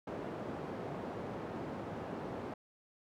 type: band-pass noise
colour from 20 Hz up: white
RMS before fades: -42 dBFS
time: 0.07-2.54 s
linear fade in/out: 5 ms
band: 110 to 580 Hz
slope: 12 dB/octave
effects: none